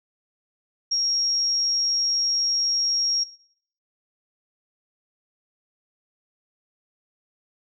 sine tone, 5588 Hz, F8, in tune, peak -20 dBFS, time 0.91-3.24 s, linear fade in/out 10 ms, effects noise-tail reverb RT60 0.6 s tail -18 dB re dry

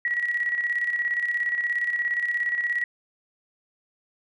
sine tone with tremolo, 1922 Hz, B6, 48 cents flat, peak -21 dBFS, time 0.05-2.84 s, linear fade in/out 2 ms, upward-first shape square, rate 17 Hz, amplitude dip 50%, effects none

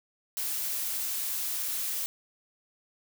blue noise, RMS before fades -32 dBFS, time 0.37-2.06 s, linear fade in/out 0 ms, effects none

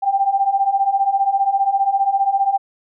sine beating tone pair, 777 / 792 Hz, G5 / G5, -16 / +18 cents, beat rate 15 Hz, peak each -19 / -16 dBFS, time 0.02-2.58 s, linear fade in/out 20 ms, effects none

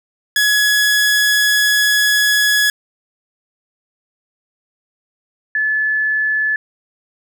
sawtooth / sine tone pair in turn, 1686 / 1728.4 Hz, G#6 / A6, +26 / -31 cents, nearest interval unison, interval 43 cents, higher second, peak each -8 / -14 dBFS, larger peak first, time 0.36-2.7 / 5.55-6.56 s, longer first, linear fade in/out 2 ms, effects none

